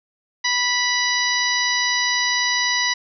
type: harmonic tone with a mistuned harmonic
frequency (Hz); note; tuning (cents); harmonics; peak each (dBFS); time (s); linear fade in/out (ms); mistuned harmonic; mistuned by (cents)
984; B5; -7; 1 / 2 / 3 / 4 / 5 / 6; -27 / -21 / -29 / -25 / -25 / -28; 0.44-2.94; 10; 6; -19
effects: none